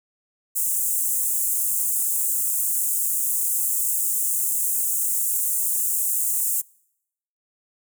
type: high-pass noise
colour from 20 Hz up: pink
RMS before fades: -23 dBFS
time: 0.55-6.62 s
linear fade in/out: 20 ms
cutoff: 7400 Hz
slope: 48 dB/octave
effects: noise-tail reverb RT60 0.8 s tail -26 dB re dry